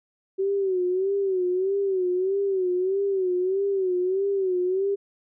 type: tone with vibrato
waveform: sine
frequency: 378.7 Hz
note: F#4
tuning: 40 cents sharp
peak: -21 dBFS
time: 0.38-4.96 s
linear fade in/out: 20 ms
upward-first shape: sine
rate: 1.6 Hz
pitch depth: 92 cents each way
effects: none